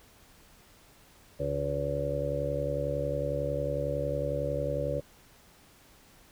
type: harmonic tone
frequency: 71 Hz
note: C#2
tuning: 42 cents sharp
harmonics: 1 / 2 / 4 / 5 / 6 / 7 / 8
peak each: -38 / -35 / -40 / -43 / -43 / -34 / -32 dBFS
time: 1.39-5.01 s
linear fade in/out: 20 ms
effects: pink hiss -58 dBFS RMS until 6.31 s